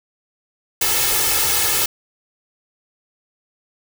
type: noise with comb filter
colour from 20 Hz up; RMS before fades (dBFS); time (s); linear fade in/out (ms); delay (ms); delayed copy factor
white; -18; 0.81-1.86; 5; 2.3; +1
effects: none